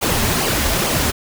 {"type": "noise with flanger", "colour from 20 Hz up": "pink", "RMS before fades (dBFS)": -18, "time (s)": [0.01, 1.12], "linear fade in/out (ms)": 20, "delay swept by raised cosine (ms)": [0.52, 6.32], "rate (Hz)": 2.3, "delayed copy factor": -0.65, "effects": []}